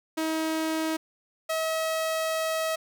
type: tone pair in turn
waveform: sawtooth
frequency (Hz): 318.5 / 641.4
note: D#4 / E5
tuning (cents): +41 / -48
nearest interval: octave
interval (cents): 1211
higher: second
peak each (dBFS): -22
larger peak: neither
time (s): 0.17-0.97 / 1.49-2.76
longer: second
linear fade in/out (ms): 10
effects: none